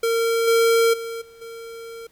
square tone with level steps, 458.8 Hz, A#4, 28 cents flat, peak -19 / -15 / -29 / -45 / -35 dBFS, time 0.03-2.07 s, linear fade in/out 5 ms, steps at 0.47 / 0.93 / 1.21 / 1.41 s, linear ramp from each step 10 ms, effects pink hiss -60 dBFS RMS until 2.11 s

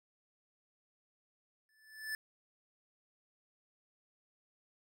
square tone with exponential growth, 1748 Hz, A6, 12 cents flat, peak -35 dBFS, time 1.69-2.15 s, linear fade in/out 1 ms, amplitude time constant 100 ms, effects none

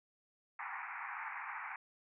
pink band-pass noise, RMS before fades -44 dBFS, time 0.59-1.76 s, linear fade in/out 2 ms, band 790 to 2400 Hz, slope 96 dB/octave, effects none

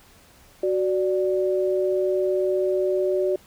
sine tone pair together, 371.8 / 587.3 Hz, F#4 / D5, +8 / 0 cents, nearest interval minor sixth, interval 792 cents, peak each -21 / -24 dBFS, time 0.63-3.36 s, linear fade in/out 5 ms, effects pink hiss -53 dBFS RMS until 3.46 s

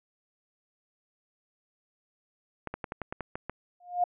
clicks, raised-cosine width 0.5 ms, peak -18 dBFS, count 9, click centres 2.673 / 2.74 / 2.842 / 2.921 / 3.017 / 3.125 / 3.207 / 3.355 / 3.496 s
sine tone with exponential growth, 711 Hz, F5, 31 cents sharp, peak -19 dBFS, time 3.8-4.04 s, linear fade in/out 5 ms, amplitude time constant 52 ms
effects low-pass 2000 Hz 12 dB/octave

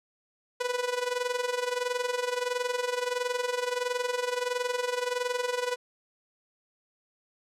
sawtooth tone with amplitude modulation, 493.9 Hz, B4, in tune, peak -21 dBFS, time 0.6-5.76 s, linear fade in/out 10 ms, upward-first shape sine, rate 21.5 Hz, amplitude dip 75%, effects low-pass 9000 Hz 12 dB/octave

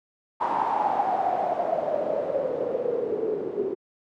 white noise with low-pass filter sweep, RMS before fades -26 dBFS, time 0.4-3.75 s, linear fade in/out 20 ms, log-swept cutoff 950 to 380 Hz, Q 9.7, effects high-pass 200 Hz 12 dB/octave

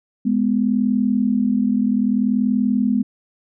sine tone pair together, 208.9 / 249.5 Hz, G#3 / B3, +10 / +18 cents, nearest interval minor third, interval 308 cents, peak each -18 dBFS, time 0.25-3.03 s, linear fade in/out 10 ms, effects none

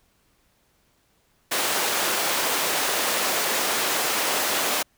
pink high-pass noise, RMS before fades -24 dBFS, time 1.51-4.83 s, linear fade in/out 10 ms, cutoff 470 Hz, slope 12 dB/octave, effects pink hiss -65 dBFS RMS until 4.97 s

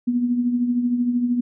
sine tone with tremolo, 243.3 Hz, B3, 26 cents flat, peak -15 dBFS, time 0.07-1.41 s, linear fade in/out 10 ms, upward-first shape triangle, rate 13 Hz, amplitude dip 60%, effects none

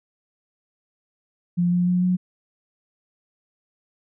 sine tone with pitch steps, 175.2 / 177.34 / 179.5 / 181.69 Hz, F3 / F3 / F3 / F#3, +6 / +27 / +48 / -31 cents, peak -17 dBFS, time 1.57-2.17 s, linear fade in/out 20 ms, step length 150 ms, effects none

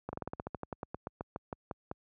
slowing click train, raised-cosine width 1 ms, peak -23 dBFS, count 19, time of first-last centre 0.09-1.914 s, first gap 40 ms, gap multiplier 1.1, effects high-pass 60 Hz 12 dB/octave

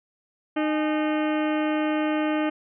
harmonic tone with a mistuned harmonic, 306.5 Hz, D#4, 26 cents flat, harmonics 1 / 2 / 3 / 4 / 5 / 6 / 7 / 8 / 9 / 10, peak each -23 / -29 / -33 / -35 / -37 / -39 / -40 / -41 / -42 / -43 dBFS, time 0.56-2.5 s, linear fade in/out 10 ms, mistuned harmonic 3, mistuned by -150 cents, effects none

